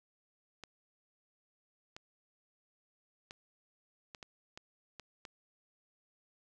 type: clicks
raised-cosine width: 0.2 ms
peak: -29 dBFS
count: 8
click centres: 0.637 / 1.965 / 3.309 / 4.148 / 4.228 / 4.575 / 4.997 / 5.252 s
effects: none